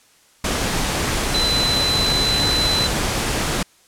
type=tone in noise; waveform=sine; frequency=4023 Hz; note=B7; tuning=31 cents sharp; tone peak=-18 dBFS; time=1.34-2.87 s; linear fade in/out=5 ms; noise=pink; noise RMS=-21 dBFS; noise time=0.44-3.63 s; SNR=0 dB; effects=white hiss -54 dBFS RMS until 3.87 s + low-pass 10000 Hz 12 dB/octave